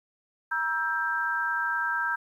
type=chord; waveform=sine; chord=E diminished; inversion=second; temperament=just; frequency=949.3 / 1318.5 / 1582.2 Hz; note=Bb5 / E6 / G6; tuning=+31 / 0 / +16 cents; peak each=-32 / -32 / -27 dBFS; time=0.51-2.16 s; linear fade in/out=10 ms; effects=10-bit